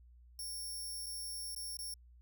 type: tone with dropouts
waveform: 15% pulse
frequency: 5490 Hz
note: F8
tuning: 31 cents flat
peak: -35 dBFS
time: 0.39-1.94 s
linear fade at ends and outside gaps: 2 ms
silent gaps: 1.061-1.065 / 1.549-1.562 / 1.77-1.789 s
effects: added 60 Hz sine -57 dBFS peak until 2.21 s